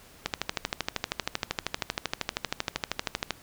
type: click train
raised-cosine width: 0.2 ms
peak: -9 dBFS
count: 40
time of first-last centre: 0.26-3.307 s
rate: 12.8 Hz
effects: pink hiss -53 dBFS RMS until 3.42 s